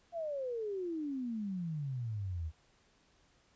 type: exponential sweep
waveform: sine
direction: down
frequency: 698.5 to 75.7 Hz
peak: -35 dBFS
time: 0.12-2.52 s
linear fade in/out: 50 ms
effects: pink hiss -69 dBFS RMS until 3.55 s + resampled to 16000 Hz